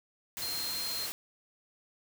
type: tone in noise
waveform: sine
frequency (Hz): 4186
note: C8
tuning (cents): 0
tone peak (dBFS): -35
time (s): 0.42-1.06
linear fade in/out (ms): 0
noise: white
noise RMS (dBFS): -38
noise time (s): 0.37-1.12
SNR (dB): 0
effects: none